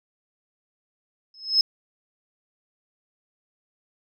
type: tone with exponential growth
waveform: sine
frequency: 5180 Hz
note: E8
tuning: 31 cents flat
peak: -11 dBFS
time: 1.34-1.61 s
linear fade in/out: 2 ms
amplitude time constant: 58 ms
effects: tanh soft clip ceiling -8 dBFS

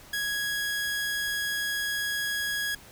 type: tone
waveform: sawtooth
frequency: 1661.2 Hz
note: G#6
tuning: in tune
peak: -24 dBFS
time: 0.13-2.75 s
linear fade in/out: 5 ms
effects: pink hiss -50 dBFS RMS until 2.91 s

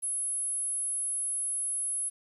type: tone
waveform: sine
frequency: 10650 Hz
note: E9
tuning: 17 cents sharp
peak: -29 dBFS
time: 0.02-2.1 s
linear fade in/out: 20 ms
effects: 10-bit

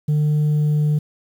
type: tone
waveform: sine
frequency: 150.1 Hz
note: D3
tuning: 38 cents sharp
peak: -12 dBFS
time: 0.08-0.99 s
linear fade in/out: 10 ms
effects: tanh soft clip ceiling -14 dBFS + 8-bit

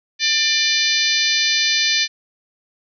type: harmonic tone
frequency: 595 Hz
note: D5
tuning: 22 cents sharp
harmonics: 3 / 4 / 5 / 6 / 7 / 8 / 9 / 10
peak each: -24 / -22 / -27 / -22 / -22 / -22 / -30 / -25 dBFS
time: 0.19-2.08 s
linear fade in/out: 50 ms
effects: none

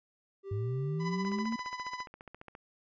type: tone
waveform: triangle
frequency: 392 Hz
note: G4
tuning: in tune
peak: -37 dBFS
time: 0.43-1.46 s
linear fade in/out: 50 ms
type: linear sweep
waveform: sine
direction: up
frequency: 98.9 to 233.1 Hz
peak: -31 dBFS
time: 0.51-1.56 s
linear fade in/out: 5 ms
type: tone with tremolo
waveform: 30% pulse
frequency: 1000 Hz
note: B5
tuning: 21 cents sharp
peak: -31 dBFS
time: 0.99-2.07 s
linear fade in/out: 50 ms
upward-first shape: triangle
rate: 15 Hz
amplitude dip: 80%
type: click train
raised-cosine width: 0.5 ms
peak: -32 dBFS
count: 20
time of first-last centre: 1.25-2.551 s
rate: 14.6 Hz
effects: resampled to 16000 Hz

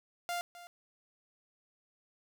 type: tone with echo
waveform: sawtooth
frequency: 698.5 Hz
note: F5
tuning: in tune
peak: -30 dBFS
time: 0.29-0.41 s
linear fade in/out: 0 ms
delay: 260 ms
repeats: 1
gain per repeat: -15 dB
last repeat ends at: 0.67 s
effects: none

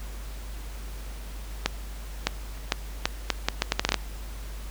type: accelerating click train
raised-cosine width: 0.2 ms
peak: -4 dBFS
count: 13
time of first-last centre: 1.66-3.943 s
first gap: 610 ms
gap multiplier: 0.74
effects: added 50 Hz sine -35 dBFS peak until 4.7 s + pink hiss -46 dBFS RMS until 4.7 s

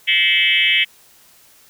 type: tone with frequency modulation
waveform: sine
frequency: 2615 Hz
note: E7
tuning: 15 cents flat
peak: -12 dBFS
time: 0.07-0.85 s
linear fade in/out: 20 ms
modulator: 174 Hz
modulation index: 3.8
effects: white hiss -50 dBFS RMS until 1.69 s

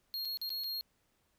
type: tone with dropouts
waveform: square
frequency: 4274 Hz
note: C8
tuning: 36 cents sharp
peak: -36 dBFS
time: 0.14-0.81 s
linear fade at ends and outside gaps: 0 ms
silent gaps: 0.25-0.254 / 0.372-0.415 / 0.493-0.503 / 0.637-0.642 s
effects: pink hiss -75 dBFS RMS until 1.38 s

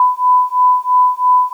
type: beating tone pair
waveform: sine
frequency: 998 / 1001 Hz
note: B5 / B5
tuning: +18 / +23 cents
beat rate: 3 Hz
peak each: -12 dBFS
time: 0-1.53 s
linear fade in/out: 2 ms
effects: 8-bit

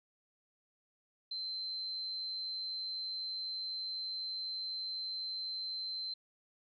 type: tone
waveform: sine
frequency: 4096 Hz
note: C8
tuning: 38 cents flat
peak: -37 dBFS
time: 1.31-6.14 s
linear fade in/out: 5 ms
effects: none

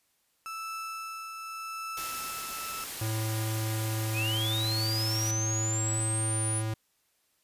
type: tone with tremolo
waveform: 35% pulse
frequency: 1318.5 Hz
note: E6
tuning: in tune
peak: -33 dBFS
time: 0.46-2.84 s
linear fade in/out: 0 ms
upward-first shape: triangle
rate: 0.86 Hz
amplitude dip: 40%
type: noise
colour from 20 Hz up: white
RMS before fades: -38 dBFS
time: 1.97-5.31 s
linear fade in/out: 2 ms
type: tone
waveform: square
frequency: 110 Hz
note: A2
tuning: in tune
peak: -30 dBFS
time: 3.01-6.74 s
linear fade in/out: 5 ms
type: linear sweep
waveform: sine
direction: up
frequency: 2399 to 9930 Hz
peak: -30 dBFS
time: 4.13-6.63 s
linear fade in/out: 50 ms
effects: white hiss -72 dBFS RMS until 7.43 s + resampled to 32000 Hz

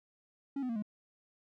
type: tone with pitch steps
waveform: triangle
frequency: 277.2 / 252.7 / 230.4 / 210.1 Hz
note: C#4 / B3 / A#3 / G#3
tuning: 0 / +40 / -20 / +20 cents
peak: -31 dBFS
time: 0.56-0.824 s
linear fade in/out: 5 ms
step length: 66 ms
effects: none

